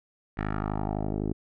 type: tone with low-pass filter sweep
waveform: 10% pulse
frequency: 51.91 Hz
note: G#1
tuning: in tune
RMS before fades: -30 dBFS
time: 0.37-1.33 s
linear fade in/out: 10 ms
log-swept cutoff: 1900 to 380 Hz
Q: 2.3
effects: none